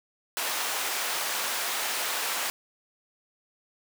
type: high-pass noise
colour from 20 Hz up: pink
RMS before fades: -30 dBFS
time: 0.37-2.5 s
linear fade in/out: 0 ms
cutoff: 800 Hz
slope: 12 dB/octave
effects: none